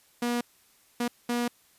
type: tone bursts at uneven times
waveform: sawtooth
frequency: 240.3 Hz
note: B3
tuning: 47 cents flat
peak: -22 dBFS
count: 3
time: 0.22-0.41 / 1-1.08 / 1.29-1.48 s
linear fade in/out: 5 ms
effects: white hiss -62 dBFS RMS until 1.78 s + resampled to 32000 Hz